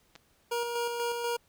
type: clicks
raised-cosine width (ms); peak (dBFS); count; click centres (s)
0.2; -31; 2; 0.154 / 0.16
type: tone with tremolo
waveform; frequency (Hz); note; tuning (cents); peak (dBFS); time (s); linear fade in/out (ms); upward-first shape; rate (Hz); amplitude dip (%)
25% pulse; 473.8; A#4; +28; -25; 0.51-1.37; 10; square; 4.1; 35
effects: pink hiss -67 dBFS RMS until 1.48 s